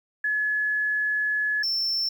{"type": "tone pair in turn", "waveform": ["sine", "triangle"], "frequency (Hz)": [1704, 5376], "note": ["G#6", "E8"], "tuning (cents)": [44, 33], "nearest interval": "octave + minor sixth", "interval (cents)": 1989, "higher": "second", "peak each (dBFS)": -22, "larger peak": "neither", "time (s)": [[0.24, 1.63], [1.63, 2.09]], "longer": "first", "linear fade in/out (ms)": 5, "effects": ["10-bit"]}